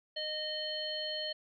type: harmonic tone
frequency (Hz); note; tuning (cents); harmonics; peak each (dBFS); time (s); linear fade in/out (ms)
615; D#5; -20; 1 / 3 / 5 / 7; -40 / -45 / -39 / -39; 0.16-1.33; 10
effects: none